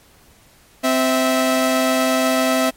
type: tone pair together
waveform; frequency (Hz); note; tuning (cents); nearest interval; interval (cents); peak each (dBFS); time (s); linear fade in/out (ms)
sawtooth; 259.6 / 653; C4 / E5; -13 / -17; octave + major third; 1596; -14; 0.83-2.71; 20
effects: pink hiss -51 dBFS RMS until 2.76 s + MP3 64 kbps